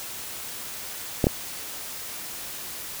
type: clicks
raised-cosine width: 2 ms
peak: -5 dBFS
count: 2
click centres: 1.242 / 1.269 s
effects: white hiss -36 dBFS RMS until 3 s